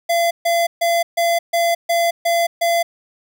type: tone bursts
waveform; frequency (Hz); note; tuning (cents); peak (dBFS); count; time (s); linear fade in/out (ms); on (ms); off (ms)
square; 681; F5; -44; -15; 8; 0.09-2.83; 10; 220; 140
effects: none